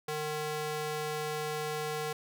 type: tone with high-pass filter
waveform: square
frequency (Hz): 152.5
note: D#3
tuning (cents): -34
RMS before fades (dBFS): -35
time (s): 0.08-2.13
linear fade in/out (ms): 5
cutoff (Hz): 380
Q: 0.96
effects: none